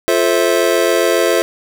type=chord; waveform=square; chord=F major seventh; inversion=none; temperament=just; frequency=349.2 / 436.5 / 523.8 / 654.8 Hz; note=F4 / A4 / C5 / E5; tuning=0 / -14 / +2 / -12 cents; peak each=-18 dBFS; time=0.08-1.42 s; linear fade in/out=0 ms; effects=none